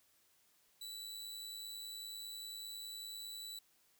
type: tone with amplitude modulation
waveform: sawtooth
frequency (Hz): 3951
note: B7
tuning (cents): 0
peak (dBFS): -40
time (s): 0.81-3.59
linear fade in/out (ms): 5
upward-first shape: sine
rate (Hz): 110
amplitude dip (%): 45
effects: white hiss -72 dBFS RMS until 3.99 s